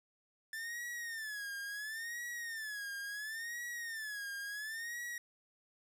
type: tone with vibrato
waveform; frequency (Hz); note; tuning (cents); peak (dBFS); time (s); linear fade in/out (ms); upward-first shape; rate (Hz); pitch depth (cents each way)
45% pulse; 1760; A6; 0; -40; 0.53-5.18; 2; sine; 0.72; 150
effects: none